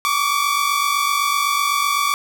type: tone pair together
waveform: sawtooth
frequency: 1126.8 / 1174.7 Hz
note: C#6 / D6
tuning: +28 / 0 cents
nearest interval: minor second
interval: 72 cents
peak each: -16 dBFS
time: 0.05-2.14 s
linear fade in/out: 0 ms
effects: none